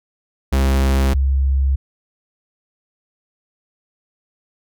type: tone pair in turn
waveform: 45% pulse / sine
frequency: 67.1 / 67.57 Hz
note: C2 / C#2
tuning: +44 / -44 cents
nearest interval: unison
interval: 12 cents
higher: second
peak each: -13 / -13 dBFS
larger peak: neither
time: 0.52-1.14 / 1.14-1.76 s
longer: neither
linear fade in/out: 10 ms
effects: none